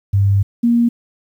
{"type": "tone pair in turn", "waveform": "sine", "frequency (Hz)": [99.2, 235.9], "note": ["G2", "A#3"], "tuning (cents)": [21, 21], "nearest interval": "octave + minor third", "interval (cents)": 1500, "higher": "second", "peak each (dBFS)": -10, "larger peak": "neither", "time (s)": [[0.13, 0.43], [0.63, 0.89]], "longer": "first", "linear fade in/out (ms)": 10, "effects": ["8-bit"]}